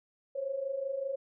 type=tone pair together; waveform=sine; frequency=523.3 / 548.5 Hz; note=C5 / C#5; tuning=0 / -18 cents; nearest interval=minor second; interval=82 cents; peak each=-38 / -33 dBFS; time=0.35-1.16 s; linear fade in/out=10 ms; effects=none